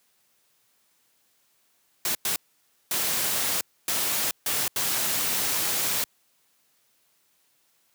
white noise bursts at uneven times, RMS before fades -26 dBFS, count 6, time 2.05-2.15 / 2.25-2.36 / 2.91-3.61 / 3.88-4.31 / 4.46-4.68 / 4.76-6.04 s, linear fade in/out 2 ms, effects white hiss -67 dBFS RMS until 7.94 s + high-pass 100 Hz 12 dB/octave

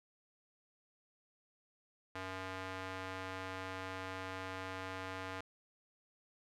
square tone with band-pass filter, 94 Hz, F#2, 28 cents sharp, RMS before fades -44 dBFS, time 2.15-5.41 s, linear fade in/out 5 ms, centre 1500 Hz, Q 0.77, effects none

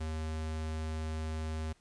square tone, 78.8 Hz, D#2, 23 cents sharp, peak -35 dBFS, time 0-1.73 s, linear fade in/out 10 ms, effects pink hiss -68 dBFS RMS until 1.8 s + resampled to 22050 Hz

